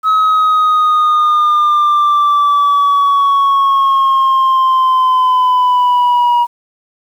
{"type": "linear sweep", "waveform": "sine", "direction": "down", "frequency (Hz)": [1283, 956], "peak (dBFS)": -5, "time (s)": [0.03, 6.47], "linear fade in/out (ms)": 50, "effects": ["tanh soft clip ceiling -7 dBFS", "7-bit"]}